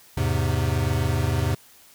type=chord; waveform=square; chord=E augmented; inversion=none; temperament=equal; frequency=82.41 / 103.83 / 130.81 Hz; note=E2 / G#2 / B#2; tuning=0 / 0 / 0 cents; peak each=-26 dBFS; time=0.17-1.55 s; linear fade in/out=5 ms; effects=white hiss -52 dBFS RMS until 1.94 s